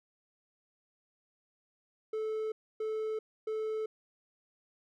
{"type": "tone bursts", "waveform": "triangle", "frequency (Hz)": 436, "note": "A4", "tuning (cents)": -16, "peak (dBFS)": -30, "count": 3, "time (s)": [2.13, 3.86], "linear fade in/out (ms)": 5, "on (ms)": 390, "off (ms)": 280, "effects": []}